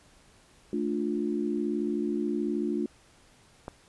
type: chord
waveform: sine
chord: D minor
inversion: second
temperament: just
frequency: 220.2 / 293.7 / 352.4 Hz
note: A3 / D4 / F4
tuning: +2 / 0 / +16 cents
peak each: -31 dBFS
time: 0.73-2.86 s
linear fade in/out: 2 ms
type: click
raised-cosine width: 1 ms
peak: -22 dBFS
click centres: 3.681 s
effects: pink hiss -59 dBFS RMS until 3.88 s + resampled to 24000 Hz